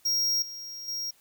square tone with level steps, 5600 Hz, F8, 4 cents sharp, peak -24 / -38 / -31 dBFS, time 0.05-1.11 s, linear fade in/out 10 ms, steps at 0.42 / 0.88 s, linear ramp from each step 2 ms, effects white hiss -62 dBFS RMS until 1.2 s

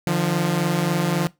sawtooth tone pair together, 150.96 / 174.61 Hz, D3 / F3, +48 / 0 cents, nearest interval minor third, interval 252 cents, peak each -19 / -17 dBFS, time 0.07-1.27 s, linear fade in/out 0 ms, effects noise-tail reverb RT60 0.2 s tail -20 dB re dry

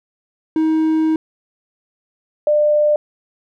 triangle / sine tone pair in turn, 316.5 / 597.5 Hz, D#4 / D5, +30 / +30 cents, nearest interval major seventh, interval 1100 cents, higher second, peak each -11 dBFS, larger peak neither, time 0.56-1.16 / 2.47-2.96 s, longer first, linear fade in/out 2 ms, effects none

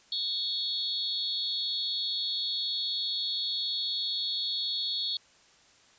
sine tone cluster, 3346 / 3542 / 3781 / 4361 Hz, G#7 / A7 / A#7 / C#8, +12 / +11 / +24 / -29 cents, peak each -36 / -36 / -36 / -32 dBFS, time 0.12-5.17 s, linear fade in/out 2 ms, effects white hiss -60 dBFS RMS until 5.98 s + resampled to 16000 Hz

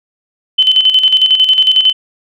sine tone with tremolo, 3049 Hz, G7, 49 cents flat, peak -4 dBFS, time 0.58-1.93 s, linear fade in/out 10 ms, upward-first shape square, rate 11 Hz, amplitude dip 60%, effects none

